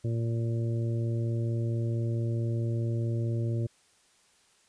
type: harmonic tone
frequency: 115.5 Hz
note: A#2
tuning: 16 cents flat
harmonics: 1 / 2 / 3 / 4 / 5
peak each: -27 / -39 / -37 / -45 / -44 dBFS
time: 0.04-3.67 s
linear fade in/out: 10 ms
effects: white hiss -64 dBFS RMS until 4.68 s + resampled to 22050 Hz